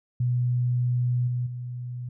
sine tone with level steps, 123.2 Hz, B2, 4 cents flat, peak -21 / -24 / -31 dBFS, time 0.2-2.09 s, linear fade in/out 5 ms, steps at 1.27 / 1.46 s, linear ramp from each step 10 ms, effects none

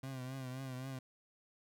30% pulse tone with vibrato, 130.5 Hz, C3, 4 cents flat, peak -39 dBFS, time 0.03-0.99 s, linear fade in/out 5 ms, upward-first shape triangle, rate 3.8 Hz, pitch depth 69 cents each way, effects none

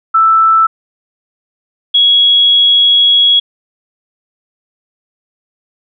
sine tone pair in turn, 1322 / 3331 Hz, E6 / G#7, +5 / +4 cents, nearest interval octave + major third, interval 1599 cents, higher second, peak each -5 dBFS, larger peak neither, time 0.14-0.67 / 1.94-3.4 s, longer second, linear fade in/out 10 ms, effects none

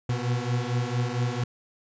40% pulse beating tone pair, 120 / 124.4 Hz, B2 / B2, -49 / +13 cents, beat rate 4.4 Hz, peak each -27 dBFS, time 0.09-1.44 s, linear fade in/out 5 ms, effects resampled to 16000 Hz

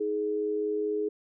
sine tone pair together, 315.8 / 420.3 Hz, D#4 / G#4, +26 / +21 cents, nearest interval perfect fourth, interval 495 cents, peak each -34 / -27 dBFS, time 0-1.09 s, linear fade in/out 10 ms, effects none

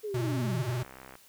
sine linear sweep, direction down, 440 to 92.6 Hz, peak -32 dBFS, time 0.03-0.71 s, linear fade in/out 20 ms
square tone with vibrato, 123.47 Hz, B2, in tune, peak -30 dBFS, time 0.14-0.83 s, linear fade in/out 5 ms, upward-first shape triangle, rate 20 Hz, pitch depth 130 cents each way
click train, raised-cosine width 0.5 ms, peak -31 dBFS, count 32, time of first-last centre 0.68-1.154 s, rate 65.4 Hz
effects white hiss -58 dBFS RMS until 1.28 s

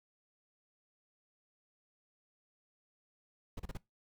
brown noise bursts, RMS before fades -40 dBFS, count 4, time 3.57-3.773 s, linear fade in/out 5 ms, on 26 ms, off 33 ms, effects noise-tail reverb RT60 0.2 s tail -21 dB re dry

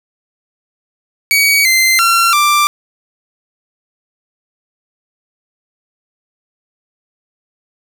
sawtooth tone with pitch steps, 2259 / 2076 / 1365 / 1180 Hz, C#7 / C7 / F6 / D6, +32 / -14 / -40 / +8 cents, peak -5 dBFS, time 1.31-2.67 s, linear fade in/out 0 ms, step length 340 ms, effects none

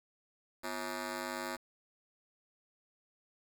10% pulse ring-modulated tone, 298.8 Hz, D4, 30 cents sharp, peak -26 dBFS, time 0.63-1.57 s, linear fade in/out 20 ms, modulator 50.4 Hz, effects 9-bit

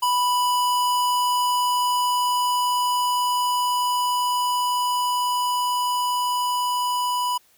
square tone with level ramp, 987.8 Hz, B5, in tune, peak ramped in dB -19 to -22 dBFS, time 0.02-7.38 s, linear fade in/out 10 ms, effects white hiss -59 dBFS RMS until 7.57 s

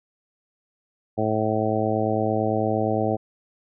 harmonic tone, 108.8 Hz, A2, 19 cents flat, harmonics 1 / 2 / 3 / 4 / 5 / 6 / 7, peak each -28 / -28 / -28 / -28 / -28 / -28 / -28 dBFS, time 1.17-3.17 s, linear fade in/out 20 ms, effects none

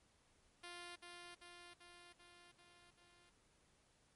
5% pulse tone with echo, 349.8 Hz, F4, 3 cents sharp, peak -39 dBFS, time 0.63-0.96 s, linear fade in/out 10 ms, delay 390 ms, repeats 6, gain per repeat -3 dB, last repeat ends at 3.3 s, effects pink hiss -74 dBFS RMS until 4.15 s + MP3 48 kbps

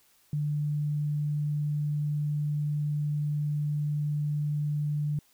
sine tone, 148.2 Hz, D3, 16 cents sharp, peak -26 dBFS, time 0.33-5.19 s, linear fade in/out 2 ms, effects white hiss -64 dBFS RMS until 5.33 s

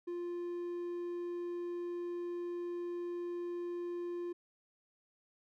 triangle tone, 349.2 Hz, F4, in tune, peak -35 dBFS, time 0.07-4.33 s, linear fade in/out 10 ms, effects none

